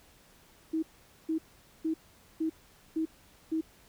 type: tone bursts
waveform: sine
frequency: 319.8 Hz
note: D#4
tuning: 48 cents sharp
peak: -27 dBFS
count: 6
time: 0.73-3.612 s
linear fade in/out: 10 ms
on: 97 ms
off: 460 ms
effects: pink hiss -60 dBFS RMS until 3.88 s